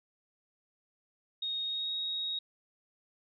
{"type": "tone with pitch glide", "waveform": "sine", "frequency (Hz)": [3729, 3772], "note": ["A#7", "A#7"], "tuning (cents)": [0, 20], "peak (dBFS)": -32, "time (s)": [1.42, 2.39], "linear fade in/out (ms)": 5, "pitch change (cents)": 20, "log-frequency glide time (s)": [1.64, 1.94], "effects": []}